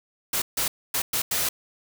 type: noise bursts at uneven times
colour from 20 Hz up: white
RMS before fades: -25 dBFS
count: 5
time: 0.33-0.42 / 0.57-0.68 / 0.94-1.02 / 1.13-1.22 / 1.31-1.49 s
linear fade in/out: 5 ms
effects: none